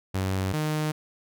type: tone pair in turn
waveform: sawtooth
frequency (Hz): 95 / 153.56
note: F#2 / D#3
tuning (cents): +46 / -22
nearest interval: minor sixth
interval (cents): 832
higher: second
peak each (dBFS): -21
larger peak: neither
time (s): 0.14-0.53 / 0.53-0.92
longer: neither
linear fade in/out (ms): 10
effects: none